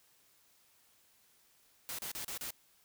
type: noise bursts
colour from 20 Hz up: white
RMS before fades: -41 dBFS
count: 5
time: 1.89-2.506 s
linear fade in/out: 0 ms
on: 96 ms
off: 34 ms
effects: white hiss -68 dBFS RMS until 2.84 s